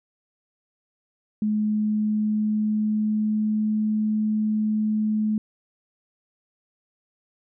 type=tone with pitch glide; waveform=sine; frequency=212.5 to 214.6 Hz; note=G#3 to A3; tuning=+40 to -43 cents; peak=-20 dBFS; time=1.42-5.38 s; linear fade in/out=2 ms; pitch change=+17 cents; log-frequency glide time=1.57-3.88 s; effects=none